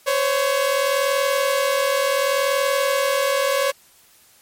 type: tone pair together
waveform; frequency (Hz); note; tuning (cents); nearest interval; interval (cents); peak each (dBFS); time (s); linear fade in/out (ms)
sawtooth; 516.3 / 557; C5 / C#5; -23 / +8; minor second; 131; -19 / -15; 0.06-3.72; 20
effects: white hiss -53 dBFS RMS until 4.41 s + MP3 64 kbps